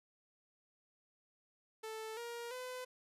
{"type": "tone with pitch steps", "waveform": "sawtooth", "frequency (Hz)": [440, 471.6, 505.4], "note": ["A4", "A#4", "B4"], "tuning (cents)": [0, 20, 40], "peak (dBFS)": -39, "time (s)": [1.83, 2.85], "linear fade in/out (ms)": 10, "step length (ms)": 340, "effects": ["resampled to 32000 Hz"]}